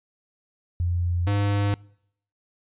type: tone pair in turn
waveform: sine / square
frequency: 87.31 / 101.43 Hz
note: F2 / G#2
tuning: 0 / -40 cents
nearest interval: minor third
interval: 260 cents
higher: second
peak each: -21 dBFS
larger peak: neither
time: 0.8-1.27 / 1.27-1.74 s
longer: neither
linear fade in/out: 0 ms
effects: noise-tail reverb RT60 0.7 s tail -25 dB re dry + resampled to 8000 Hz